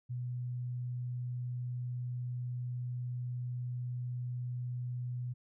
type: tone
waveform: sine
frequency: 123.47 Hz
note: B2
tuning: in tune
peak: -35 dBFS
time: 0.09-5.34 s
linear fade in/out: 20 ms
effects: none

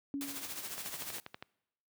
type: tone with exponential decay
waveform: sine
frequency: 280 Hz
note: C#4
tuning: 18 cents sharp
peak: -32 dBFS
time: 0.14-0.65 s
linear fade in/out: 0 ms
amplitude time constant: 110 ms
type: noise with tremolo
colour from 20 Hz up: white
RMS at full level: -40 dBFS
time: 0.21-1.2 s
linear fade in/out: 0 ms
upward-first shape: sine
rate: 14 Hz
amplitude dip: 55%
type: click train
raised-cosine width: 0.3 ms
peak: -27 dBFS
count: 9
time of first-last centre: 0.78-1.425 s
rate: 12.4 Hz
effects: noise-tail reverb RT60 0.9 s tail -24 dB re dry + high-pass 80 Hz 12 dB/octave

